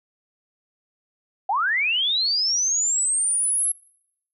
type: linear sweep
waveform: sine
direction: up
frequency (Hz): 724 to 11175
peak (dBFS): -19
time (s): 1.49-3.72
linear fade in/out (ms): 5
effects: noise-tail reverb RT60 0.8 s tail -25 dB re dry